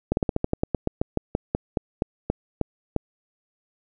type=slowing click train; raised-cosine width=2 ms; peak=-8 dBFS; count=19; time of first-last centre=0.12-2.963 s; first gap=51 ms; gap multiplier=1.12; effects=none